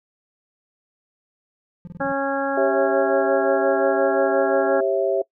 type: tone bursts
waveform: triangle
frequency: 175.3 Hz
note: F3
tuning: 7 cents sharp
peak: -30 dBFS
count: 6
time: 1.85-2.118 s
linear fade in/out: 0 ms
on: 23 ms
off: 26 ms
type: harmonic tone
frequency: 275.1 Hz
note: C#4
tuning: 13 cents flat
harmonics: 1 / 2 / 3 / 4 / 5 / 6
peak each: -27 / -24 / -27 / -35 / -29 / -30 dBFS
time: 2-4.81 s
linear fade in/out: 10 ms
type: chord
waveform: sine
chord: C# diminished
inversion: second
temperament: equal with one note detuned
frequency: 392 / 544.5 / 659.3 Hz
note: G4 / C#5 / E5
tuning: 0 / -31 / 0 cents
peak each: -22 dBFS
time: 2.57-5.22 s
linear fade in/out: 5 ms
effects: noise-tail reverb RT60 0.1 s tail -23 dB re dry